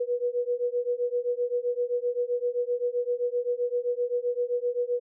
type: beating tone pair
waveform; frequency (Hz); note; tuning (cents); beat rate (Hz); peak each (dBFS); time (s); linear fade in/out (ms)
sine; 483.3 / 491; B4 / B4; -38 / -10; 7.7; -28; 0-5; 10
effects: none